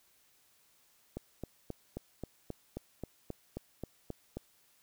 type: click train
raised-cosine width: 2 ms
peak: -25 dBFS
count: 13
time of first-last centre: 1.17-4.37 s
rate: 3.75 Hz
effects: white hiss -68 dBFS RMS until 4.82 s